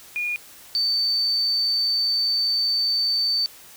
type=tone pair in turn; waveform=sine; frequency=2436 / 4555 Hz; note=D#7 / C#8; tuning=-37 / +46 cents; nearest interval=major seventh; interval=1083 cents; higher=second; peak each=-23 / -19 dBFS; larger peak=second; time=0.16-0.36 / 0.75-3.46 s; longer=second; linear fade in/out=0 ms; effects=white hiss -46 dBFS RMS until 3.76 s